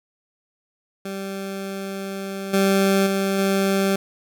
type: tone with level steps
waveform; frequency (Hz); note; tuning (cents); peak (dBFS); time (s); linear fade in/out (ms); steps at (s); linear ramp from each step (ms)
20% pulse; 194.9; G3; -10; -23 / -11 / -15 / -13; 1.05-3.96; 5; 2.53 / 3.06 / 3.38; 10
effects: none